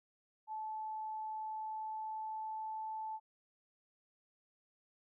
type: tone with pitch glide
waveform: sine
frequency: 869 to 874.5 Hz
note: A5 to A5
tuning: -22 to -11 cents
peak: -39 dBFS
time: 0.47-3.2 s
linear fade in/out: 50 ms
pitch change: +11 cents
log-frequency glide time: 1.32-2.85 s
effects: none